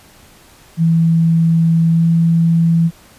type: tone with pitch glide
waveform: sine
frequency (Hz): 164.81 to 166.24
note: E3 to E3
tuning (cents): 0 to +15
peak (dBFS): -9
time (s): 0.77-2.91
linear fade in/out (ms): 50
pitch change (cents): +15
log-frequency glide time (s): 1.91-2.05
effects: pink hiss -45 dBFS RMS until 3.18 s + resampled to 32000 Hz